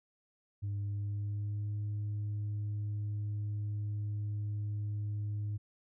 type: tone with pitch glide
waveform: sine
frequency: 101.3 to 104.15 Hz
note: G#2 to G#2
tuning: -43 to +5 cents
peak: -31 dBFS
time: 0.62-5.58 s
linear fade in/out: 20 ms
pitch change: +48 cents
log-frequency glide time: 0.79-1.75 s
effects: tanh soft clip ceiling -32 dBFS